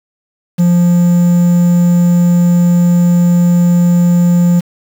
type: tone with quantisation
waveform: triangle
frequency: 174.61 Hz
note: F3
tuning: in tune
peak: -4 dBFS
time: 0.58-4.61 s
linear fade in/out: 20 ms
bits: 5
effects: none